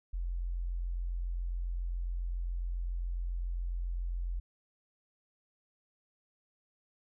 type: tone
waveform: sine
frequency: 43.65 Hz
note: F1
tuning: in tune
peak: -32 dBFS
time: 0.13-4.4 s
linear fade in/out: 10 ms
effects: none